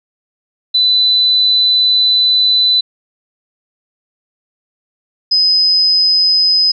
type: tone pair in turn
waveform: sine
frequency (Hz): 3999 / 5038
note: B7 / D#8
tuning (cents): +21 / +21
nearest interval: major third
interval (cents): 400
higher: second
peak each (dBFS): -8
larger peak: neither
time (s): 0.74-2.81 / 5.31-6.72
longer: first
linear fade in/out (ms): 10
effects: none